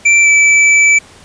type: tone with pitch glide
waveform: square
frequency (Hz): 2344 to 2313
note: D7 to D7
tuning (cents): -4 to -27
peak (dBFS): -6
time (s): 0.05-0.99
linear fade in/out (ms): 10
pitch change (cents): -23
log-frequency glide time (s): 0.22-0.28
effects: pink hiss -40 dBFS RMS until 1.24 s + resampled to 22050 Hz